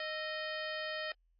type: harmonic tone with a mistuned harmonic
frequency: 620 Hz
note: D#5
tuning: 6 cents flat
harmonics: 1 / 2 / 3 / 4 / 5 / 6 / 7 / 8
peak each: -41 / -47 / -41 / -49 / -46 / -54 / -49 / -52 dBFS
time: 0-1.12 s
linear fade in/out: 2 ms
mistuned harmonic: 2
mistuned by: +120 cents
effects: added 42 Hz sine -69 dBFS peak until 1.39 s + AAC 48 kbps